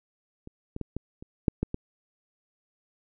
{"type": "clicks", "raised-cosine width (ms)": 3, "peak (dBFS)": [-29, -22, -19, -19, -29, -8, -13, -17], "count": 8, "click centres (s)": [0.474, 0.764, 0.813, 0.966, 1.225, 1.482, 1.63, 1.744], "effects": []}